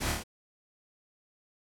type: noise with echo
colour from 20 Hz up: pink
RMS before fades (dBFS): -33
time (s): 0-0.13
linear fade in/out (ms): 20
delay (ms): 27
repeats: 4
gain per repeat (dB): -2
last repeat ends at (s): 0.238
effects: low-pass 12000 Hz 12 dB/octave